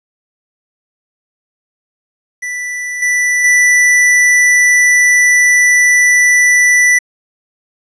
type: tone with level steps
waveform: square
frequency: 1975.5 Hz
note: B6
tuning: in tune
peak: -19 / -11 / -7 dBFS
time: 2.42-6.99 s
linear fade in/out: 10 ms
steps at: 3.02 / 3.44 s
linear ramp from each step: 5 ms
effects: resampled to 22050 Hz + 8-bit